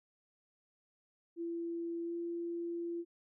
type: tone with pitch glide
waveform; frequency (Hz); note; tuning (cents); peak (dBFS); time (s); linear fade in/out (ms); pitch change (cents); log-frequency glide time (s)
sine; 337.6 to 341.1; E4 to F4; +41 to -41; -36; 1.36-3.05; 50; +18; 2.03-2.14
effects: none

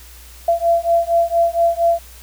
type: beating tone pair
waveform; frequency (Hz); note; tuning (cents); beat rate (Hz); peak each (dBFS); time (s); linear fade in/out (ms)
sine; 676 / 680.3; E5 / F5; +43 / -46; 4.3; -16; 0.48-1.99; 5
effects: added 60 Hz sine -40 dBFS peak until 2.22 s + white hiss -43 dBFS RMS until 2.22 s

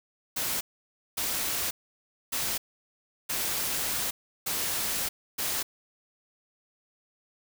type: noise bursts at uneven times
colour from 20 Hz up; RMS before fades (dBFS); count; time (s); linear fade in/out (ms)
white; -30; 6; 0.36-0.61 / 1.17-1.71 / 2.32-2.58 / 3.29-4.11 / 4.46-5.09 / 5.38-5.63; 10
effects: none

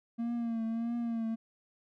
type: tone with vibrato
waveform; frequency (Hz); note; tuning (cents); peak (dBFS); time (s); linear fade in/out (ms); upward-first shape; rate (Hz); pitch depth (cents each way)
triangle; 230.7; A#3; -18; -29; 0.18-1.36; 20; triangle; 1.6; 55
effects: none

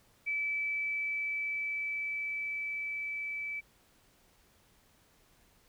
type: tone with level ramp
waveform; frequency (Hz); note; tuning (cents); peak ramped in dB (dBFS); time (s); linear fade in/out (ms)
sine; 2308; D7; -31; -30 to -35; 0.26-3.61; 20
effects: pink hiss -66 dBFS RMS until 5.68 s

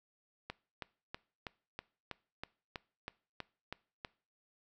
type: click train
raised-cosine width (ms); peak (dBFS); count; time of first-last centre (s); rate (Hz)
0.3; -24; 12; 0.5-4.048; 3.1
effects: noise-tail reverb RT60 0.4 s tail -22 dB re dry

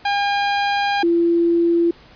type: tone pair in turn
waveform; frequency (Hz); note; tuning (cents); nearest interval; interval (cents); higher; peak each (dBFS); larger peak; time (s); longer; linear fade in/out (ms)
sawtooth / sine; 808 / 339.7; G#5 / F4; -48 / -48; octave + minor third; 1500; first; -13; neither; 0.05-1.03 / 1.03-1.91; first; 5
effects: pink hiss -47 dBFS RMS until 2.15 s + resampled to 11025 Hz

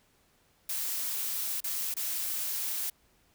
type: noise with dropouts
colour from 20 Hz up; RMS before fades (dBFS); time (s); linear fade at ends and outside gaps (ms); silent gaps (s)
blue; -33; 0.69-2.9; 5; 1.605-1.64 / 1.941-1.966
effects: pink hiss -67 dBFS RMS until 3.34 s

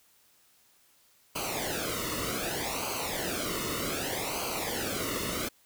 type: noise with flanger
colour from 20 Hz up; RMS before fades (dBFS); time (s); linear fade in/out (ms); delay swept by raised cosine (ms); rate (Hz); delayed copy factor
pink; -33; 1.35-5.49; 10; 0.55 to 1.26; 0.65; -0.8
effects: white hiss -64 dBFS RMS until 5.65 s

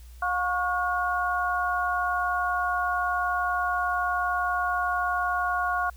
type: tone cluster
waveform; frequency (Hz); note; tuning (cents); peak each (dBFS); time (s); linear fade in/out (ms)
sine; 716 / 1105 / 1436; F5 / C#6 / F6; +43 / -6 / +48; -28; 0.22-5.9; 5
effects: added 60 Hz sine -43 dBFS peak until 5.96 s + white hiss -58 dBFS RMS until 5.96 s

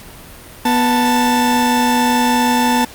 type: tone pair together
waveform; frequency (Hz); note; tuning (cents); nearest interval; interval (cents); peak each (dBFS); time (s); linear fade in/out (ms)
40% pulse; 245.1 / 883.1; B3 / A5; -13 / +6; octave + minor seventh; 2219; -14; 0.65-2.85; 5
effects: pink hiss -37 dBFS RMS until 2.94 s + Opus 48 kbps

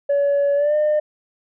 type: tone with pitch glide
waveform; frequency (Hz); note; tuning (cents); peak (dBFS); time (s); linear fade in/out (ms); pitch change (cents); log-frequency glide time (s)
sine; 567 to 604.2; C#5 to D5; +39 to +49; -13; 0.09-1; 10; +110; 0.55-0.75
effects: tanh soft clip ceiling -13 dBFS

